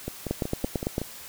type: two click trains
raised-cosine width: 2 ms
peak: -12 / -17 dBFS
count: 7 / 6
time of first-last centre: 0.31-0.981 / 0.08-1.016 s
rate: 8.94 / 5.34 Hz
effects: white hiss -43 dBFS RMS until 1.28 s